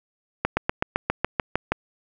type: slowing click train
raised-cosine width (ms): 0.5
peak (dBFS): -5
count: 10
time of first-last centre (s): 0.45-1.72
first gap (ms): 120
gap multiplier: 1.04
effects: none